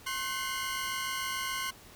sawtooth tone cluster, 1067 / 1518 / 2087 / 2892 Hz, C6 / F#6 / C7 / F#7, +34 / +44 / -5 / -40 cents, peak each -32 / -35 / -36 / -38 dBFS, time 0.06-1.71 s, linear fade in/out 10 ms, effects pink hiss -53 dBFS RMS until 1.95 s

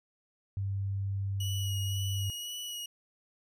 sine tone, 98.3 Hz, G2, 5 cents sharp, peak -30 dBFS, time 0.57-2.3 s, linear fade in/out 0 ms
sawtooth tone with vibrato, 2918 Hz, F#7, 25 cents flat, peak -34 dBFS, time 1.4-2.86 s, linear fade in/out 5 ms, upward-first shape sine, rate 1.9 Hz, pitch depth 21 cents each way
effects none

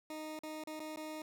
20% pulse tone with dropouts, 310 Hz, D#4, 6 cents flat, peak -37 dBFS, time 0.1-1.22 s, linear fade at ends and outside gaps 2 ms, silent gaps 0.391-0.434 / 0.638-0.672 / 0.795-0.801 / 0.961-0.971 s, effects none

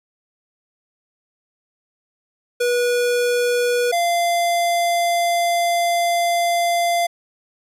square tone pair in turn, 486.1 / 690 Hz, B4 / F5, -28 / -21 cents, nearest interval tritone, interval 607 cents, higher second, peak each -17 dBFS, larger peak neither, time 2.6-3.92 / 3.92-7.07 s, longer second, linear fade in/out 10 ms, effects resampled to 32000 Hz

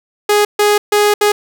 sawtooth tone bursts at uneven times, 415.3 Hz, G#4, in tune, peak -5 dBFS, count 4, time 0.29-0.45 / 0.59-0.78 / 0.92-1.14 / 1.21-1.32 s, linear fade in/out 5 ms, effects none

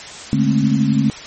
sine tone cluster, 144.3 / 211.9 / 224.1 / 267.6 Hz, D3 / G#3 / A3 / C4, -30 / +35 / +32 / +39 cents, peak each -18 dBFS, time 0.33-1.1 s, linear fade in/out 0 ms, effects white hiss -33 dBFS RMS until 1.26 s + MP3 32 kbps

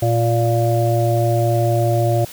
harmonic tone, 116.54 Hz, A#2, in tune, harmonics 1 / 3 / 5 / 6, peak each -16 / -22 / -21 / -22 dBFS, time 0.02-2.25 s, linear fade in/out 5 ms, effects white hiss -37 dBFS RMS until 2.32 s

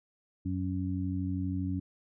harmonic tone, 92.5 Hz, F#2, in tune, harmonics 1 / 2 / 3, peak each -33 / -36 / -34 dBFS, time 0.45-1.8 s, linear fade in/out 10 ms, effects none

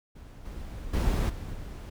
brown noise with level steps, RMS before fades -45 / -39 / -25 / -37 / -39 dBFS, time 0.15-1.9 s, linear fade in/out 10 ms, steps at 0.45 / 0.93 / 1.29 / 1.53 s, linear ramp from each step 10 ms, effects none

